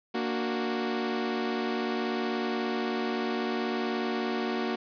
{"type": "chord", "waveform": "sawtooth", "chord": "Bb augmented", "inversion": "none", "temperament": "equal", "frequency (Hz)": [233.1, 293.7, 370], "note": ["Bb3", "D4", "F#4"], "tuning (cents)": [0, 0, 0], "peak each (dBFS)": [-27, -33, -28], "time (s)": [0.14, 4.76], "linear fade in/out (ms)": 10, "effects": ["resampled to 11025 Hz", "9-bit"]}